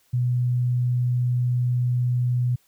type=tone; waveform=sine; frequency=123.47 Hz; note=B2; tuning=in tune; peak=-19 dBFS; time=0.13-2.56 s; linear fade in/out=10 ms; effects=white hiss -63 dBFS RMS until 2.67 s